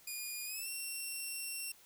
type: tone with pitch glide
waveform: 5% pulse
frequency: 2442 to 2725 Hz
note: D#7 to F7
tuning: -33 to -43 cents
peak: -31 dBFS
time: 0.07-1.72 s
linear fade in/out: 5 ms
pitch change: +190 cents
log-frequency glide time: 0.45-0.69 s
effects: white hiss -62 dBFS RMS until 1.85 s